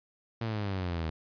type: exponential sweep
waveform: sawtooth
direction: down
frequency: 116.54 to 77.78 Hz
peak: -27 dBFS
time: 0.41-1.1 s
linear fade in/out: 5 ms
effects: resampled to 11025 Hz